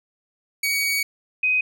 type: tone pair in turn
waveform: sawtooth / sine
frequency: 2253 / 2510 Hz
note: C#7 / D#7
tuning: +28 / +15 cents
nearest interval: major second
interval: 187 cents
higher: second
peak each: -17 / -17 dBFS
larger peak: neither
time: 0.63-1.03 / 1.43-1.61 s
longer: first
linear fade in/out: 5 ms
effects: none